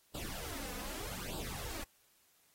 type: noise with flanger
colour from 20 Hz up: pink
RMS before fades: -43 dBFS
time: 0.14-1.84 s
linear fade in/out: 10 ms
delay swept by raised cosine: 0.24 to 4.04 ms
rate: 0.82 Hz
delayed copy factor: +0.85
effects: white hiss -70 dBFS RMS until 2.54 s + AAC 48 kbps